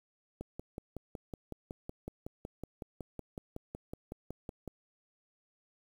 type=click train; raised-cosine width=2 ms; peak=-27 dBFS; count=24; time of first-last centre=0.41-4.677 s; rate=5.39 Hz; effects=9-bit